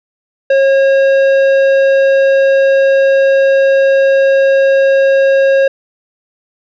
sine tone with tanh clipping, 543 Hz, C#5, 36 cents flat, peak -8 dBFS, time 0.5-5.68 s, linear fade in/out 5 ms, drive 11 dB, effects none

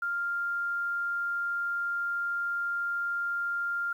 sine tone, 1396.9 Hz, F6, in tune, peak -28 dBFS, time 0.02-3.93 s, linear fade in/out 5 ms, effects 10-bit

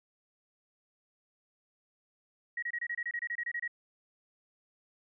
sine tone bursts, 1900 Hz, A#6, 33 cents sharp, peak -32 dBFS, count 14, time 2.57-3.678 s, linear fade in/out 5 ms, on 55 ms, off 26 ms, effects none

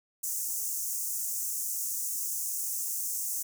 pink high-pass noise, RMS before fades -33 dBFS, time 0.23-3.43 s, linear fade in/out 10 ms, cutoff 6200 Hz, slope 48 dB/octave, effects none

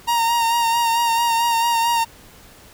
45% pulse tone with vibrato, 930 Hz, A#5, 4 cents flat, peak -16 dBFS, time 0.07-2.05 s, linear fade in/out 20 ms, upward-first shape sine, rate 4.5 Hz, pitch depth 30 cents each way, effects pink hiss -46 dBFS RMS until 2.73 s

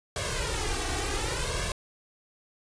pink noise with flanger, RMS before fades -30 dBFS, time 0.16-1.72 s, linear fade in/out 2 ms, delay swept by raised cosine 1.8 to 2.64 ms, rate 0.68 Hz, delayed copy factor +0.9, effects resampled to 22050 Hz

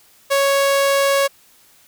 sawtooth tone, 554.4 Hz, C#5, in tune, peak -10 dBFS, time 0.3-1.28 s, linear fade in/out 20 ms, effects white hiss -52 dBFS RMS until 1.87 s

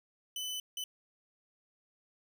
sawtooth tone bursts at uneven times, 3009 Hz, F#7, 28 cents sharp, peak -33 dBFS, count 2, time 0.36-0.6 / 0.77-0.84 s, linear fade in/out 2 ms, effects none

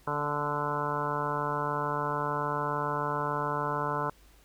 harmonic tone with a mistuned harmonic, 146.83 Hz, D3, in tune, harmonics 1 / 2 / 3 / 4 / 5 / 6 / 7 / 8 / 9 / 10, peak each -37 / -41 / -37 / -38 / -42 / -36 / -33 / -43 / -36 / -41 dBFS, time 0.07-4.1 s, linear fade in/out 5 ms, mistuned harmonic 2, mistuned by -22 cents, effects added 50 Hz sine -58 dBFS peak until 4.44 s + pink hiss -61 dBFS RMS until 4.44 s

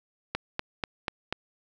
click train, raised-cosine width 0.3 ms, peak -12 dBFS, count 5, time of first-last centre 0.35-1.326 s, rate 4.1 Hz, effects none

